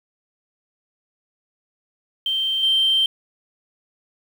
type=tone with level steps; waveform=sine; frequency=3136 Hz; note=G7; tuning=in tune; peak=-19 / -14 dBFS; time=2.26-3.06 s; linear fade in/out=2 ms; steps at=2.63 s; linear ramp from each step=2 ms; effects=tanh soft clip ceiling -10 dBFS + 7-bit